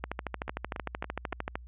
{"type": "two click trains", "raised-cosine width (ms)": 0.5, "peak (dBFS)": [-21, -17], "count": [4, 21], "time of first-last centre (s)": [[0.48, 1.325], [0.04, 1.555]], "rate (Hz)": [3.55, 13.2], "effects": ["added 60 Hz sine -45 dBFS peak until 1.67 s", "resampled to 8000 Hz"]}